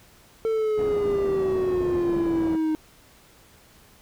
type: exponential sweep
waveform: triangle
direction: down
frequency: 448.6 to 310.4 Hz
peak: -19 dBFS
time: 0.45-2.75 s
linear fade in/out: 0 ms
type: low-pass noise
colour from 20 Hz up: white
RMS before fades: -34 dBFS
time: 0.77-2.57 s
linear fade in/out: 20 ms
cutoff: 430 Hz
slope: 12 dB/octave
effects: pink hiss -54 dBFS RMS until 4.01 s